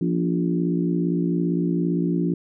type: harmonic tone with a mistuned harmonic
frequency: 57.6 Hz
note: A#1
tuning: 20 cents flat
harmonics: 3 / 4 / 5 / 6 / 7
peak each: -22 / -32 / -25 / -27 / -36 dBFS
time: 0.01-2.34 s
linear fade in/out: 5 ms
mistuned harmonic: 4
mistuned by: +48 cents
effects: none